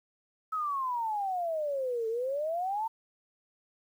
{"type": "exponential two-way sweep", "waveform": "sine", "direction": "down then up", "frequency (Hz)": [1303, 440, 919], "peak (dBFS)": -29, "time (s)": [0.52, 2.88], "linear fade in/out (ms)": 10, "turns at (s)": 2.08, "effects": ["10-bit"]}